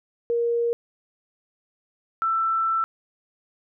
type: tone pair in turn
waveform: sine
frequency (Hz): 470.1 / 1332.2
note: A#4 / E6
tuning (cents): +15 / +18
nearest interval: octave + tritone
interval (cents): 1803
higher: second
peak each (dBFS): -20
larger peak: neither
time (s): 0.3-0.73 / 2.22-2.84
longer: second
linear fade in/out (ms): 0
effects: none